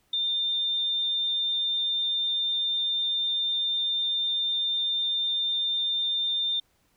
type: tone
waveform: sine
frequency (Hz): 3604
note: A7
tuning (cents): +41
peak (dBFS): -24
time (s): 0.13-6.6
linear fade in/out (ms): 5
effects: pink hiss -68 dBFS RMS until 6.96 s